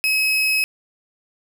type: tone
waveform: 35% pulse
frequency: 2559 Hz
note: D#7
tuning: 48 cents sharp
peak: -15 dBFS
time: 0.04-0.64 s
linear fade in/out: 0 ms
effects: none